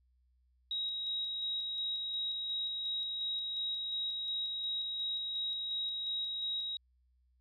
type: tone with tremolo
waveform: sine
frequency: 3812 Hz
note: A#7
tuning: 38 cents sharp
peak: -33 dBFS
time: 0.71-6.77 s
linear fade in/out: 2 ms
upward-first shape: square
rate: 2.8 Hz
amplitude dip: 25%
effects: added 62 Hz sine -68 dBFS peak until 7.4 s